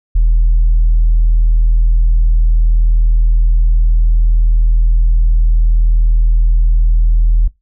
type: tone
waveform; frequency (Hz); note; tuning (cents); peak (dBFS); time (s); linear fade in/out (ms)
sine; 40.33; E1; -37; -5; 0.15-7.48; 10
effects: noise-tail reverb RT60 0.2 s tail -23 dB re dry + tanh soft clip ceiling -4 dBFS